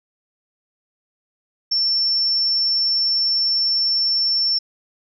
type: tone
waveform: sine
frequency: 5410 Hz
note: E8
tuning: 44 cents sharp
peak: -16 dBFS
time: 1.71-4.59 s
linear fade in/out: 10 ms
effects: none